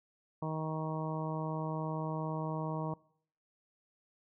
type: harmonic tone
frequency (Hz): 157.4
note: D#3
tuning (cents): +20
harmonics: 1 / 2 / 3 / 4 / 5 / 6 / 7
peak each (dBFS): -36 / -42 / -44 / -43 / -47 / -42 / -46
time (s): 0.42-2.94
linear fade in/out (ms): 5
effects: noise-tail reverb RT60 0.6 s tail -23 dB re dry